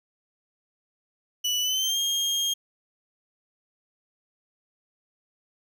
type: tone with pitch glide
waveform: 30% pulse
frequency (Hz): 2960 to 3228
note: F#7 to G#7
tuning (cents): 0 to -50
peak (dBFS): -21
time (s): 1.44-2.54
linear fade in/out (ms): 10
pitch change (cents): +150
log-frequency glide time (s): 1.61-1.99
effects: none